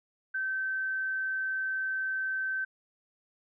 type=tone; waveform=sine; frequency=1544 Hz; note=G6; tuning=27 cents flat; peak=-29 dBFS; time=0.34-2.65 s; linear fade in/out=10 ms; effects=none